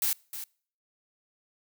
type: noise with echo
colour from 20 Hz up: blue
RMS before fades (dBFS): -27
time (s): 0.02-0.13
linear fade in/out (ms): 2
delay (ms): 310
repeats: 1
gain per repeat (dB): -11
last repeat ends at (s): 0.44
effects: noise-tail reverb RT60 0.5 s tail -26 dB re dry